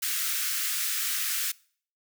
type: high-pass noise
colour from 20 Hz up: white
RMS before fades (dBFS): -29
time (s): 0.02-1.52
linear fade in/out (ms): 10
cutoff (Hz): 1300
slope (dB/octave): 48
effects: noise-tail reverb RT60 0.5 s tail -23 dB re dry